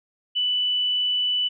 sine tone, 2979 Hz, F#7, 11 cents sharp, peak -20 dBFS, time 0.35-1.49 s, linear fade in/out 20 ms, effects none

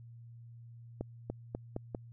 accelerating click train, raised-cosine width 2 ms, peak -23 dBFS, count 5, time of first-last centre 1.01-1.948 s, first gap 290 ms, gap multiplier 0.86, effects added 117 Hz sine -49 dBFS peak until 2.12 s

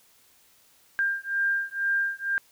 sine beating tone pair, 1595 / 1597.1 Hz, G6 / G6, +30 / +32 cents, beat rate 2.1 Hz, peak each -27 dBFS, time 0.99-2.38 s, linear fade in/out 0 ms, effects white hiss -60 dBFS RMS until 2.51 s

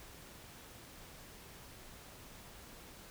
silence, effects pink hiss -54 dBFS RMS until 3.1 s

